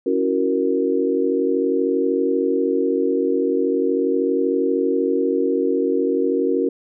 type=chord; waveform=sine; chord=F# dominant seventh; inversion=second; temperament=equal; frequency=277.2 / 329.6 / 370 / 466.2 Hz; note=C#4 / E4 / F#4 / A#4; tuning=0 / 0 / 0 / 0 cents; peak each=-22 / -26 / -21 / -21 dBFS; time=0.06-6.69 s; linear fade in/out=5 ms; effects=none